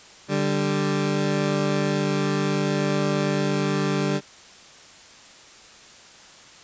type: tone pair together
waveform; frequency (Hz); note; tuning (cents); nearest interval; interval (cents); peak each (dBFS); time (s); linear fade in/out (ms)
20% pulse; 146.83 / 196; D3 / G3; 0 / 0; perfect fourth; 500; -19; 0.28-4.21; 50
effects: white hiss -47 dBFS RMS until 6.63 s + resampled to 16000 Hz